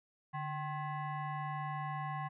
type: tone with frequency modulation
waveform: sine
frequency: 147.6 Hz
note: D3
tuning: 9 cents sharp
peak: -36 dBFS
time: 0.33-2.29 s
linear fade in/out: 20 ms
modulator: 920 Hz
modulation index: 1.3
effects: none